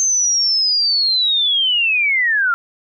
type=linear sweep; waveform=sine; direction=down; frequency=6330 to 1354 Hz; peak=-13 dBFS; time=0-2.54 s; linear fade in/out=0 ms; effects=none